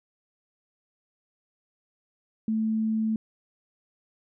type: tone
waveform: sine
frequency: 220 Hz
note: A3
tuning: in tune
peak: -23 dBFS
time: 2.48-3.16 s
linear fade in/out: 2 ms
effects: none